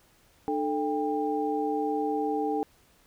sine tone cluster, 300 / 439.2 / 797 Hz, D4 / A4 / G5, +37 / -3 / +28 cents, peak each -30 dBFS, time 0.48-2.63 s, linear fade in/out 0 ms, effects pink hiss -62 dBFS RMS until 3.06 s

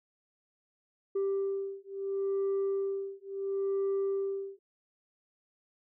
sine beating tone pair, 392 / 392.73 Hz, G4 / G4, 0 / +3 cents, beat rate 0.73 Hz, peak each -31 dBFS, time 1.15-4.59 s, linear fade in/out 10 ms, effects tanh soft clip ceiling -26 dBFS

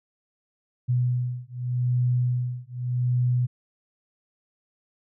sine beating tone pair, 123.47 / 124.31 Hz, B2 / B2, 0 / +12 cents, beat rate 0.84 Hz, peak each -25 dBFS, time 0.88-3.47 s, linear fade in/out 20 ms, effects none

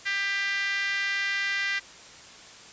5% pulse tone with high-pass filter, 396.4 Hz, G4, 19 cents sharp, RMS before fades -28 dBFS, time 0.05-1.8 s, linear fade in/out 20 ms, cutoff 1800 Hz, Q 9, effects white hiss -47 dBFS RMS until 2.72 s + resampled to 16000 Hz

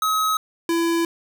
square tone pair in turn, 1276 / 335.1 Hz, D#6 / E4, +43 / +29 cents, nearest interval octave + major seventh, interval 2314 cents, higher first, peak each -19 dBFS, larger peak neither, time 0.02-0.37 / 0.69-1.05 s, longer second, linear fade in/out 2 ms, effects none

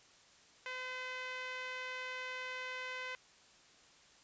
sawtooth tone with band-pass filter, 510 Hz, C5, 44 cents flat, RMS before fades -43 dBFS, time 0.66-3.15 s, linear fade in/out 0 ms, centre 2100 Hz, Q 1.7, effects white hiss -63 dBFS RMS until 4.23 s + resampled to 16000 Hz

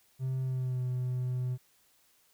triangle tone with pitch glide, 130.81 to 126.14 Hz, C3 to B2, 0 to +37 cents, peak -27 dBFS, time 0.19-1.58 s, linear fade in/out 50 ms, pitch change -63 cents, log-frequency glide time 0.41-0.82 s, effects tanh soft clip ceiling -23 dBFS + white hiss -67 dBFS RMS until 2.33 s

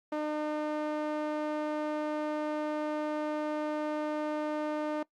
sawtooth tone with band-pass filter, 302.9 Hz, D#4, 46 cents flat, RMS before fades -33 dBFS, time 0.12-5.03 s, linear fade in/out 5 ms, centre 640 Hz, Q 0.97, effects noise-tail reverb RT60 0.1 s tail -21 dB re dry + Opus 48 kbps

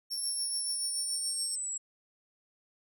40% pulse tone with tremolo, 5450 Hz, F8, 43 cents flat, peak -31 dBFS, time 0.1-1.56 s, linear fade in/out 20 ms, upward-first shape triangle, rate 7 Hz, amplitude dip 65%
sine linear sweep, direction down, 11000 to 7640 Hz, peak -33 dBFS, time 0.17-1.78 s, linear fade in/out 10 ms
effects none

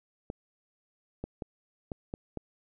clicks, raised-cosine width 2 ms, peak -22 dBFS, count 6, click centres 0.301 / 1.24 / 1.422 / 1.918 / 2.139 / 2.373 s, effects none

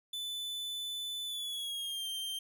45% pulse tone with pitch glide, 3500 to 3154 Hz, A7 to G7, -10 to +10 cents, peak -36 dBFS, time 0.13-2.39 s, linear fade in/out 5 ms, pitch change -180 cents, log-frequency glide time 1.26-2.08 s, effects none

